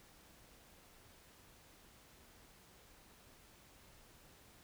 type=silence; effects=pink hiss -63 dBFS RMS until 4.63 s